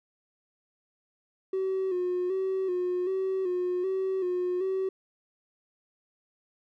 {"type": "tone with vibrato", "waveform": "triangle", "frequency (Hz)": 370, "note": "F#4", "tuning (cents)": 0, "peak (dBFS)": -23, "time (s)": [1.53, 4.89], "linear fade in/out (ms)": 5, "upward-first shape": "square", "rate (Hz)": 1.3, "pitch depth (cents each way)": 48, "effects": ["tanh soft clip ceiling -22 dBFS"]}